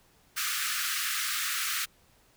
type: high-pass noise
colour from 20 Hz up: pink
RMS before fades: -31 dBFS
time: 0.36-1.86 s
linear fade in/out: 20 ms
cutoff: 1200 Hz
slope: 96 dB/octave
effects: pink hiss -63 dBFS RMS until 2.36 s